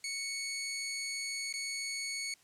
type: tone with dropouts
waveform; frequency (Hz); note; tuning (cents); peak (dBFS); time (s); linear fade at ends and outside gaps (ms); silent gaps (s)
15% pulse; 2217; C#7; 0; -29; 0.04-2.34; 2; 1.527-1.538
effects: white hiss -65 dBFS RMS until 2.43 s + low-pass 10000 Hz 12 dB/octave